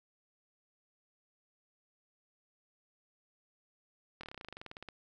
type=slowing click train; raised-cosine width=0.3 ms; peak=-29 dBFS; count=18; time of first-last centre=4.21-4.887 s; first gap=24 ms; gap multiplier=1.06; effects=none